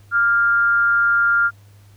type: tone with frequency modulation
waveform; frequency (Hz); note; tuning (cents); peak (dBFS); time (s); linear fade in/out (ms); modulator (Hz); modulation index
sine; 1396.9; F6; 0; -13; 0.11-1.51; 50; 213; 0.32
effects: added 101 Hz sine -45 dBFS peak until 1.96 s + pink hiss -56 dBFS RMS until 1.96 s